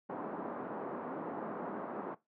pink band-pass noise, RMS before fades -41 dBFS, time 0.09-2.15 s, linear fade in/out 10 ms, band 210 to 1200 Hz, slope 24 dB/octave, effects noise-tail reverb RT60 0.2 s tail -18 dB re dry

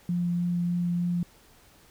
sine tone with vibrato, 174.61 Hz, F3, in tune, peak -24 dBFS, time 0.09-1.23 s, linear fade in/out 2 ms, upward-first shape sine, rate 3.3 Hz, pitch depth 8 cents each way, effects pink hiss -57 dBFS RMS until 1.9 s

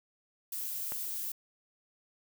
violet noise, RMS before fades -37 dBFS, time 0.52-1.32 s, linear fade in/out 5 ms
click, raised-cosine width 0.5 ms, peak -26 dBFS, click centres 0.921 s
effects none

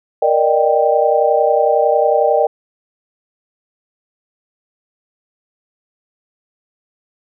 sine chord, Eb major seventh, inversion second, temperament equal with one note detuned, 466.2 / 587.3 / 618.3 / 784 Hz, Bb4 / D5 / Eb5 / G5, 0 / 0 / -11 / 0 cents, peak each -16 dBFS, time 0.22-2.47 s, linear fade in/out 5 ms, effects none

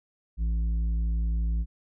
triangle tone with tanh clipping, 55.9 Hz, A1, 28 cents sharp, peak -25 dBFS, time 0.37-1.66 s, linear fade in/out 50 ms, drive 11 dB, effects none

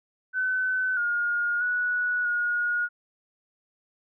sine tone with pitch steps, 1514 / 1425 / 1469 / 1441 Hz, F#6 / F6 / F#6 / F#6, +39 / +34 / -13 / -46 cents, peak -23 dBFS, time 0.33-2.89 s, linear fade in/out 50 ms, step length 640 ms, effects none

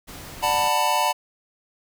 pink noise, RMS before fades -39 dBFS, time 0.07-0.69 s, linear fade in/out 20 ms
square chord, B minor seventh, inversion first, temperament just, 592.7 / 740.8 / 889 / 987.8 Hz, D5 / F#5 / A5 / B5, +16 / +2 / +18 / 0 cents, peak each -29 / -27 / -23 / -25 dBFS, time 0.42-1.13 s, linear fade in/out 20 ms
effects none

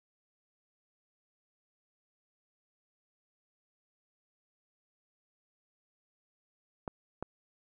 clicks, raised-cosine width 1 ms, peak -22 dBFS, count 2, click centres 6.878 / 7.226 s, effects none

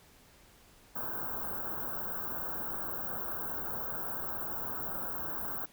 white band-stop noise, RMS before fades -37 dBFS, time 0.95-5.66 s, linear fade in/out 10 ms, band 1600 to 15000 Hz, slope 96 dB/octave, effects pink hiss -60 dBFS RMS until 5.72 s

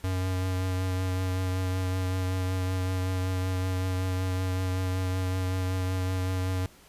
square tone with vibrato, 92.8 Hz, F#2, 6 cents sharp, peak -27 dBFS, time 0.04-6.66 s, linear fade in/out 0 ms, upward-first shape triangle, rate 5.3 Hz, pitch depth 19 cents each way, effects pink hiss -55 dBFS RMS until 6.88 s + resampled to 32000 Hz

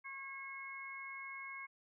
harmonic tone, 544 Hz, C#5, 33 cents flat, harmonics 2 / 3 / 4, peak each -50 / -54 / -46 dBFS, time 0.04-1.67 s, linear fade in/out 20 ms, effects none

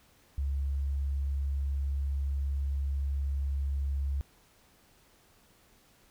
sine tone, 69.3 Hz, C#2, in tune, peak -28 dBFS, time 0.38-4.21 s, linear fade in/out 0 ms, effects pink hiss -63 dBFS RMS until 6.1 s

